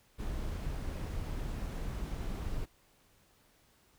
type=noise; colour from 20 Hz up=brown; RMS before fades=-37 dBFS; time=0.18-2.66 s; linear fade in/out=20 ms; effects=pink hiss -67 dBFS RMS until 3.98 s